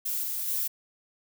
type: noise with level steps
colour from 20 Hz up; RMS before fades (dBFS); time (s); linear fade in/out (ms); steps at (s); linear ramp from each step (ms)
violet; -30 / -32 / -29; 0.05-0.68; 10; 0.22 / 0.47; 20
effects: none